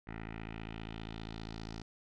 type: tone with low-pass filter sweep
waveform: 10% pulse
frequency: 55 Hz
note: A1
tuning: in tune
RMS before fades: -44 dBFS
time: 0.07-1.82 s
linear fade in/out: 5 ms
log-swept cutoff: 2000 to 5200 Hz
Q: 2.6
effects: none